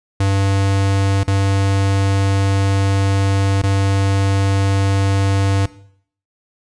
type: tone with dropouts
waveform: square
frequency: 98 Hz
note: G2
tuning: in tune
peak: -14 dBFS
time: 0.2-5.66 s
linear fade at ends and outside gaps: 5 ms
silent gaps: 1.234-1.277 / 3.619-3.635 s
effects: noise-tail reverb RT60 0.6 s tail -17 dB re dry + resampled to 22050 Hz